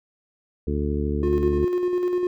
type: harmonic tone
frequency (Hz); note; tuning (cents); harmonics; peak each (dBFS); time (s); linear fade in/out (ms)
73; D2; -10; 1 / 2 / 3 / 4 / 5 / 6; -25 / -31 / -29 / -31 / -31 / -31; 0.67-1.65; 5
type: tone with tremolo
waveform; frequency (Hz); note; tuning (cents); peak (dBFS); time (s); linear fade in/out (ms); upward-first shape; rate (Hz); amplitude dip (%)
triangle; 358.5; F4; +45; -17; 1.23-2.27; 2; square; 10; 35
effects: none